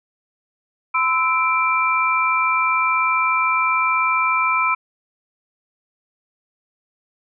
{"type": "tone cluster", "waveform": "sine", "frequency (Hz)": [1019, 1312, 2353], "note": ["C6", "E6", "D7"], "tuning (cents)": [-46, -9, 3], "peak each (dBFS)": -20, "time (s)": [0.94, 4.75], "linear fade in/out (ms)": 10, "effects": []}